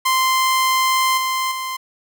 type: tone with level steps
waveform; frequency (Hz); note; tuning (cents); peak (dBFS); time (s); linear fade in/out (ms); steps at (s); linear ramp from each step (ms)
sawtooth; 1042; C6; -7; -11 / -15 / -20; 0.05-1.77; 10; 1.17 / 1.51; 10
effects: none